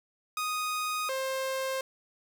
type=tone pair in turn; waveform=sawtooth; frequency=1244.5 / 529.2 Hz; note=D#6 / C5; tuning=0 / +20 cents; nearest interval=octave + minor third; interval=1480 cents; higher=first; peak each=-26 / -26 dBFS; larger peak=neither; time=0.37-1.09 / 1.09-1.81 s; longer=neither; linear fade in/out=2 ms; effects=none